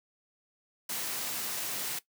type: high-pass noise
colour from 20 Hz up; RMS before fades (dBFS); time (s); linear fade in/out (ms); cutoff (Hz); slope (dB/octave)
white; -35; 0.89-1.99; 5; 120; 24
effects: noise-tail reverb RT60 0.1 s tail -17 dB re dry